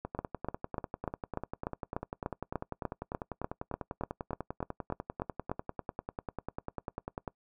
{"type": "two click trains", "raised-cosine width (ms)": 1, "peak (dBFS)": [-22, -18], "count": [74, 19], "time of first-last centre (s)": [[0.05, 7.278], [0.19, 5.515]], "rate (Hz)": [10.1, 3.38], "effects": ["noise-tail reverb RT60 0.1 s tail -22 dB re dry"]}